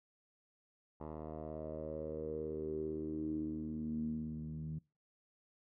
10% pulse tone with low-pass filter sweep, 77.78 Hz, D#2, in tune, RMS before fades -41 dBFS, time 1-4.79 s, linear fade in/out 10 ms, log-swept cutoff 820 to 170 Hz, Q 7.3, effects noise-tail reverb RT60 0.3 s tail -24 dB re dry

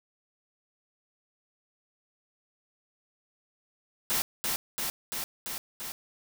white noise with echo, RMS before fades -28 dBFS, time 4.1-4.22 s, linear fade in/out 0 ms, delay 340 ms, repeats 5, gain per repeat -2 dB, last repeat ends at 5.92 s, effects none

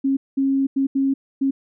sine tone bursts at uneven times, 271.5 Hz, C#4, 36 cents flat, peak -16 dBFS, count 5, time 0.04-0.17 / 0.37-0.67 / 0.76-0.87 / 0.95-1.14 / 1.41-1.51 s, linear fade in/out 10 ms, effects none

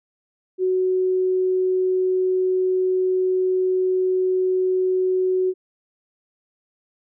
sine tone, 371.2 Hz, F#4, 6 cents sharp, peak -17 dBFS, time 0.58-5.54 s, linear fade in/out 50 ms, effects none

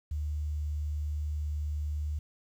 sine tone with quantisation, 74.9 Hz, D2, 35 cents sharp, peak -30 dBFS, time 0.11-2.19 s, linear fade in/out 5 ms, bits 10, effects none

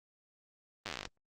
slowing click train, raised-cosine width 0.2 ms, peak -20 dBFS, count 14, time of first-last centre 0.86-1.053 s, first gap 9 ms, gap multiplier 1.08, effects Opus 24 kbps

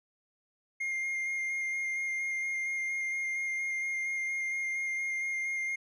triangle tone with vibrato, 2121 Hz, C7, 23 cents sharp, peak -29 dBFS, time 0.8-5.76 s, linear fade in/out 10 ms, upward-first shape square, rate 4.3 Hz, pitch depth 10 cents each way, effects resampled to 24000 Hz

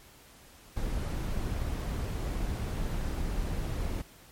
brown noise, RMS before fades -32 dBFS, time 0.76-4.02 s, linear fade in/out 10 ms, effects pink hiss -55 dBFS RMS until 4.31 s + MP3 64 kbps

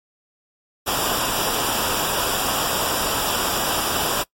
pink noise with comb filter, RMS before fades -22 dBFS, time 0.86-4.24 s, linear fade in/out 20 ms, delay 0.47 ms, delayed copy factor -0.75, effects noise-tail reverb RT60 0.1 s tail -22 dB re dry + MP3 64 kbps

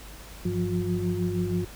sine tone cluster, 99.1 / 172.4 / 178.7 / 358.2 Hz, G2 / F3 / F3 / F4, +19 / -22 / +40 / +44 cents, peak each -30 dBFS, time 0.45-1.65 s, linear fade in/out 5 ms, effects added 50 Hz sine -45 dBFS peak until 1.75 s + pink hiss -46 dBFS RMS until 1.75 s

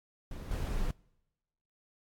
brown noise with level steps, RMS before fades -40 / -33 dBFS, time 0.31-0.91 s, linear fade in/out 2 ms, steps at 0.51 s, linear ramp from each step 2 ms, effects noise-tail reverb RT60 1.0 s tail -26 dB re dry + AAC 64 kbps

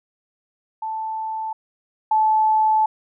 sine tone pair in turn, 880 / 868.9 Hz, A5 / A5, 0 / -22 cents, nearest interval unison, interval 22 cents, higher first, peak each -24 / -14 dBFS, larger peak second, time 0.82-1.53 / 2.11-2.86 s, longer second, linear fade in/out 5 ms, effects none

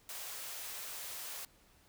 white high-pass noise, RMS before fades -44 dBFS, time 0.09-1.45 s, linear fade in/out 2 ms, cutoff 440 Hz, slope 24 dB/octave, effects pink hiss -66 dBFS RMS until 1.88 s

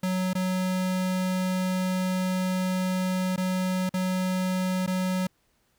square tone with dropouts, 185 Hz, F#3, in tune, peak -25 dBFS, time 0.03-5.27 s, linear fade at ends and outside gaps 5 ms, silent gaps 0.333-0.351 / 3.362-3.377 / 3.893-3.939 / 4.864-4.875 s, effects pink hiss -69 dBFS RMS until 5.78 s

